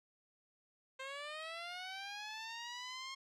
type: linear sweep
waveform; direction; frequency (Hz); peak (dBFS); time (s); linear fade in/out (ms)
10% pulse; up; 523.3 to 1077; -35; 0.99-3.15; 10
effects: low-pass 6000 Hz 12 dB/octave